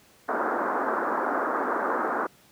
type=band-pass noise; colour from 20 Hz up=white; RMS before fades=-27 dBFS; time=0.28-2.27 s; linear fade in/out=10 ms; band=230 to 1500 Hz; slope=48 dB/octave; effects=pink hiss -57 dBFS RMS until 2.51 s + high-pass 100 Hz 12 dB/octave